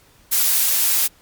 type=noise; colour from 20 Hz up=blue; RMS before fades=-17 dBFS; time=0.31-1.08 s; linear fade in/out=20 ms; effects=pink hiss -53 dBFS RMS until 1.21 s + MP3 96 kbps